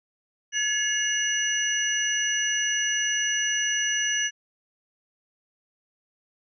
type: tone cluster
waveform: sine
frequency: 1701 / 2171 / 2862 / 5950 Hz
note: G#6 / C#7 / F7 / F#8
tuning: +41 / -37 / +42 / +9 cents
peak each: -27 / -36 / -28 / -27 dBFS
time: 0.52-4.31 s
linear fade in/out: 50 ms
effects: none